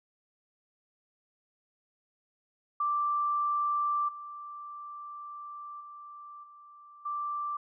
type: tone with level steps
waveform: sine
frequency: 1174.7 Hz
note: D6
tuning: in tune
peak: -26 / -40 / -44 / -50 / -31 dBFS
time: 2.8-7.57 s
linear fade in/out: 5 ms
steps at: 4.08 / 5.8 / 6.43 / 7.05 s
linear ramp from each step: 10 ms
effects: none